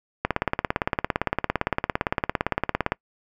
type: click train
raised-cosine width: 0.5 ms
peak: -6 dBFS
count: 48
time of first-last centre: 0.25-2.92 s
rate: 17.6 Hz
effects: noise-tail reverb RT60 0.1 s tail -25 dB re dry